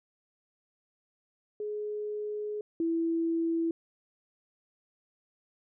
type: tone pair in turn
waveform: sine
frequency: 420.3 / 330.8 Hz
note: G#4 / E4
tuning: +21 / +6 cents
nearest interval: major third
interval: 415 cents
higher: first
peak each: -32 / -26 dBFS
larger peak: second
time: 1.6-2.61 / 2.8-3.71 s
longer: first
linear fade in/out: 2 ms
effects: none